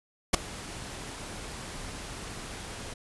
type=noise with ADSR envelope; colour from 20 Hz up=pink; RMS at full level=-17 dBFS; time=0.33-2.94 s; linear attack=14 ms; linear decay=6 ms; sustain=-23 dB; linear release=8 ms; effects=resampled to 24000 Hz